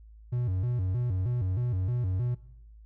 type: tone with vibrato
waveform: triangle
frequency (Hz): 106.6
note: G#2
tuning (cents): +46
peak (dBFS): -24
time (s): 0.32-2.35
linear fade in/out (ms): 10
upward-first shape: square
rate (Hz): 3.2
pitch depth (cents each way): 240
effects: noise-tail reverb RT60 0.8 s tail -20 dB re dry + added 54 Hz sine -48 dBFS peak until 2.85 s